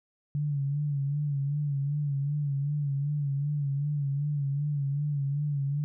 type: tone with vibrato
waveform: sine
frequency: 143.2 Hz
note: D3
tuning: 43 cents flat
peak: -26 dBFS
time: 0.35-5.84 s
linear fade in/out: 0 ms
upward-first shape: sine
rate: 2.6 Hz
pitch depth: 63 cents each way
effects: none